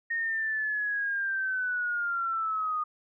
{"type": "linear sweep", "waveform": "sine", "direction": "down", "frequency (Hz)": [1854, 1226], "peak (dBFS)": -27, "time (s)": [0.1, 2.84], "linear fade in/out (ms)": 10, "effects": []}